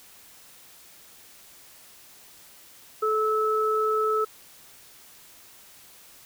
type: tone pair together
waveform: sine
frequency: 433.3 / 1303 Hz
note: A4 / E6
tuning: -27 / -20 cents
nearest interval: octave + perfect fifth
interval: 1907 cents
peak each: -24 dBFS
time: 3.02-4.25 s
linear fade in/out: 10 ms
effects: white hiss -51 dBFS RMS until 6.25 s